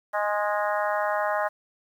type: harmonic tone with a mistuned harmonic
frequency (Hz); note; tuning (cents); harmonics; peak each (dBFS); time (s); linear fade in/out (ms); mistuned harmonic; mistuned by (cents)
207.3; G#3; -3; 3 / 4 / 5 / 6 / 7 / 8 / 9; -27 / -29 / -31 / -33 / -34 / -35 / -36; 0.13-1.49; 20; 5; +19
effects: 9-bit